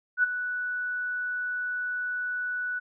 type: tone with ADSR envelope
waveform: sine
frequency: 1480 Hz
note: F#6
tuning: in tune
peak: -17 dBFS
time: 0.17-2.8 s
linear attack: 63 ms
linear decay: 18 ms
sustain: -11 dB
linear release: 20 ms
effects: none